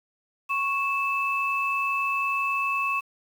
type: tone pair together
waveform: sine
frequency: 1104.1 / 2626 Hz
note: C#6 / E7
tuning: -7 / -7 cents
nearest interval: octave + minor third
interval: 1500 cents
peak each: -26 dBFS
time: 0.49-3.01 s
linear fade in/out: 20 ms
effects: 8-bit